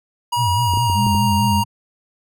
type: tone with pitch glide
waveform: square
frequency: 960 to 937.5 Hz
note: B5 to A#5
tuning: -49 to +10 cents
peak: -18 dBFS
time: 0.32-1.64 s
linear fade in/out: 10 ms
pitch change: -41 cents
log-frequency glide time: 0.59-1.11 s
type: tone with vibrato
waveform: sine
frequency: 105.9 Hz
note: G#2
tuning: 34 cents sharp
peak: -18 dBFS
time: 0.36-1.65 s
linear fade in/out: 50 ms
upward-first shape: sine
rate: 4.8 Hz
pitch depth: 260 cents each way
type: clicks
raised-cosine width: 3 ms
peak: -16 dBFS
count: 5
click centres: 0.737 / 0.773 / 0.899 / 1.067 / 1.149 s
type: tone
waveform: sine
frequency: 203.9 Hz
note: G#3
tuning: 32 cents flat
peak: -19 dBFS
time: 0.94-1.64 s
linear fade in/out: 50 ms
effects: none